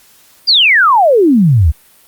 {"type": "exponential sweep", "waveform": "sine", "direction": "down", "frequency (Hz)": [4937, 68.3], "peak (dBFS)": -5, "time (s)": [0.47, 1.72], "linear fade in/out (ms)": 20, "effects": ["white hiss -46 dBFS RMS until 2.07 s", "Opus 48 kbps"]}